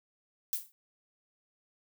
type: noise with exponential decay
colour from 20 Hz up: violet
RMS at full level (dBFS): -29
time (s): 0.53-0.72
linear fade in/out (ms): 0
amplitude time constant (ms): 40
effects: none